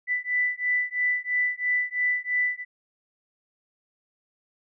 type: beating tone pair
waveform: sine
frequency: 1984 / 1987 Hz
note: B6 / B6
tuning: +7 / +10 cents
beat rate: 3 Hz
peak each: -26 / -26 dBFS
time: 0.07-2.65 s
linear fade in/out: 50 ms
effects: none